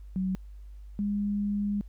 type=tone pair in turn; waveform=sine; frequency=187.8 / 204.3 Hz; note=F#3 / G#3; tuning=+26 / -28 cents; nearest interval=minor second; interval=146 cents; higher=second; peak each=-26 dBFS; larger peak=neither; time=0.16-0.35 / 0.99-1.81 s; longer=second; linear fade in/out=0 ms; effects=added 50 Hz sine -42 dBFS peak until 1.88 s + pink hiss -71 dBFS RMS until 1.88 s